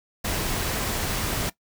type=noise; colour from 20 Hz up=pink; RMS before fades=-27 dBFS; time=0.24-1.5 s; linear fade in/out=10 ms; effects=noise-tail reverb RT60 0.1 s tail -18 dB re dry